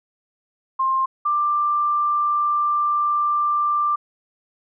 sine tone pair in turn, 1058 / 1183.1 Hz, C6 / D6, +19 / +12 cents, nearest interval major second, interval 193 cents, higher second, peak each -17 dBFS, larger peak neither, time 0.79-1.06 / 1.25-3.96 s, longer second, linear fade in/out 10 ms, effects none

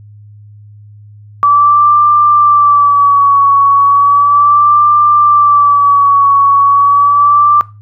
sine tone with vibrato, 1152 Hz, D6, 34 cents flat, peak -4 dBFS, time 1.43-7.61 s, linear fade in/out 0 ms, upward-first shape sine, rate 0.35 Hz, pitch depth 50 cents each way, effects noise-tail reverb RT60 0.3 s tail -20 dB re dry + added 104 Hz sine -33 dBFS peak until 7.81 s

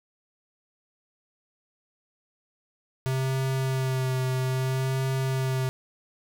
square tone with vibrato, 131.1 Hz, C3, 4 cents sharp, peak -25 dBFS, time 3.06-5.69 s, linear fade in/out 0 ms, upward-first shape sine, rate 0.61 Hz, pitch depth 21 cents each way, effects none

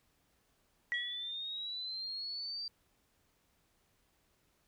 sine tone with exponential decay, 1934 Hz, B6, 37 cents flat, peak -29 dBFS, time 0.92-1.31 s, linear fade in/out 0 ms, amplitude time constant 84 ms
sine linear sweep, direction up, 3315 to 4699 Hz, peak -38 dBFS, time 0.94-2.68 s, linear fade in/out 2 ms
effects tanh soft clip ceiling -24 dBFS + pink hiss -74 dBFS RMS until 4.67 s

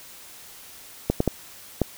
clicks, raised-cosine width 2 ms, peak -6 dBFS, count 4, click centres 1.1 / 1.204 / 1.277 / 1.817 s, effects white hiss -45 dBFS RMS until 1.97 s

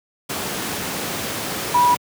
sine tone in noise, 976 Hz, B5, 21 cents flat, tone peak -12 dBFS, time 1.74-1.95 s, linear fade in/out 10 ms, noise pink, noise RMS -25 dBFS, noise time 0.29-1.97 s, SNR +10 dB, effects high-pass 150 Hz 12 dB/octave

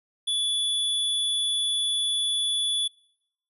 square tone, 3440 Hz, A7, 40 cents flat, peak -24 dBFS, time 0.27-2.88 s, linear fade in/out 10 ms, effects noise-tail reverb RT60 0.8 s tail -26 dB re dry + resampled to 32000 Hz

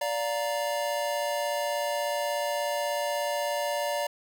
square chord, Bb major, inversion first, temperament just, 582.7 / 699.2 / 932.3 Hz, D5 / F5 / Bb5, -14 / +2 / 0 cents, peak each -30 / -35 / -34 dBFS, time 0.01-4.07 s, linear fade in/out 5 ms, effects none

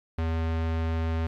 square tone, 81.5 Hz, E2, 19 cents flat, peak -26 dBFS, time 0.18-1.27 s, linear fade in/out 5 ms, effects low-pass 3000 Hz 12 dB/octave + 10-bit

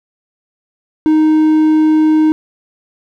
triangle tone with hard clipping, 311.1 Hz, D#4, in tune, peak -8 dBFS, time 1.06-2.32 s, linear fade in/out 0 ms, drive 6 dB, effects none

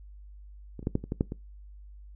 clicks, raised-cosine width 3 ms, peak -26 / -30 / -14 / -12 / -25 / -17 / -11 / -21 dBFS, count 8, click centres 0.793 / 0.828 / 0.871 / 0.954 / 1.04 / 1.121 / 1.209 / 1.321 s, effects noise-tail reverb RT60 0.2 s tail -21 dB re dry + added 50 Hz sine -45 dBFS peak until 2.15 s

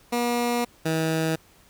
15% pulse tone pair in turn, 240 / 160.47 Hz, B3 / E3, -49 / -46 cents, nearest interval perfect fifth, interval 697 cents, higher first, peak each -16 dBFS, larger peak neither, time 0.12-0.65 / 0.85-1.36 s, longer first, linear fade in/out 10 ms, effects pink hiss -56 dBFS RMS until 1.69 s

